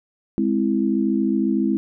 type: chord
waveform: sine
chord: Ab augmented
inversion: none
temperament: equal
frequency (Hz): 207.7 / 261.6 / 329.6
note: Ab3 / C4 / E4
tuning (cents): 0 / 0 / 0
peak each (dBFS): -21 / -22 / -22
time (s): 0.38-1.77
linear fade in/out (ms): 0
effects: none